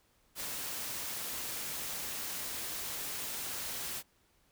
white noise, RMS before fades -39 dBFS, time 0.35-4.03 s, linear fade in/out 50 ms, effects pink hiss -70 dBFS RMS until 4.51 s

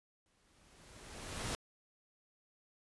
pink noise with exponential growth, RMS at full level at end -37 dBFS, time 0.26-1.55 s, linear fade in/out 0 ms, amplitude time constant 280 ms, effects resampled to 24000 Hz

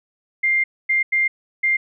sine tone bursts at uneven times, 2100 Hz, C7, 6 cents sharp, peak -15 dBFS, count 4, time 0.43-0.64 / 0.89-1.03 / 1.12-1.28 / 1.63-1.77 s, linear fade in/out 10 ms, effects none

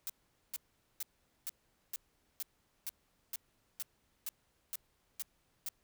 blue noise bursts, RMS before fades -39 dBFS, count 13, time 0.07-5.688 s, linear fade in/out 0 ms, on 26 ms, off 440 ms, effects pink hiss -75 dBFS RMS until 5.83 s

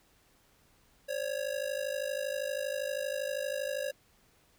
square ring-modulated tone, 554.4 Hz, C#5, in tune, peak -30 dBFS, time 1.08-3.92 s, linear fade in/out 20 ms, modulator 26.3 Hz, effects pink hiss -66 dBFS RMS until 4.58 s

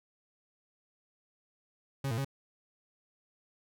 40% pulse tone with pitch steps, 136.9 / 112.7 / 137 Hz, C#3 / A2 / C#3, -21 / +42 / -20 cents, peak -30 dBFS, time 2.04-2.247 s, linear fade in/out 5 ms, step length 69 ms, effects none

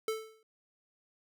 square tone with exponential decay, 440 Hz, A4, in tune, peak -29 dBFS, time 0.08-0.43 s, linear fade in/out 2 ms, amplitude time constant 75 ms, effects none

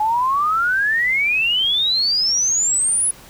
sine exponential sweep, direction up, 839 to 10480 Hz, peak -15 dBFS, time 0-3.11 s, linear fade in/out 5 ms, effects pink hiss -43 dBFS RMS until 3.29 s

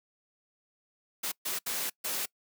white noise bursts at uneven times, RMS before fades -33 dBFS, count 4, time 1.23-1.32 / 1.45-1.59 / 1.66-1.9 / 2.04-2.26 s, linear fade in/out 10 ms, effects noise-tail reverb RT60 0.1 s tail -24 dB re dry + high-pass 200 Hz 12 dB/octave

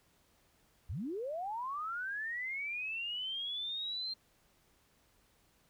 sine linear sweep, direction up, 57.4 to 4186 Hz, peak -36 dBFS, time 0.89-4.14 s, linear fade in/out 10 ms, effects pink hiss -70 dBFS RMS until 5.69 s

